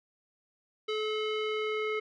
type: tone with low-pass filter sweep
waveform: square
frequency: 430.4 Hz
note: A4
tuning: 38 cents flat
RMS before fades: -32 dBFS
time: 0.88-2 s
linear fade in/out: 10 ms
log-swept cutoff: 3500 to 2300 Hz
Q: 3
effects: none